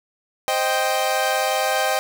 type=chord; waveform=sawtooth; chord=C minor; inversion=none; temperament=equal; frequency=523.3 / 622.3 / 784 Hz; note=C5 / Eb5 / G5; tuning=0 / 0 / 0 cents; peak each=-21 / -20 / -18 dBFS; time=0.48-1.99 s; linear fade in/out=0 ms; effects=none